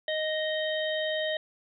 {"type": "harmonic tone", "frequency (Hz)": 622.3, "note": "D#5", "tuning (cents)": 0, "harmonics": [1, 3, 5, 6], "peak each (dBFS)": [-29, -34, -36, -37], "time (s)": [0.08, 1.37], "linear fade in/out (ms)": 2, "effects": []}